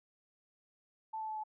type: tone with pitch steps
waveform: sine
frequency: 880 / 873.4 / 866.9 / 860.4 Hz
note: A5 / A5 / A5 / A5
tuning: 0 / -13 / -26 / -39 cents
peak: -37 dBFS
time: 1.13-1.438 s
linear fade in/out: 10 ms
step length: 77 ms
effects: none